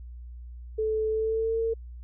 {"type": "tone with pitch glide", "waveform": "sine", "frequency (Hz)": [435.9, 453.1], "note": ["A4", "A#4"], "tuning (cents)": [-16, -49], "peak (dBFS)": -24, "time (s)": [0.78, 1.74], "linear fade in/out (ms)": 10, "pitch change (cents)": 67, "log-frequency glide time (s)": [1.09, 1.58], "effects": ["added 60 Hz sine -39 dBFS peak until 2.03 s"]}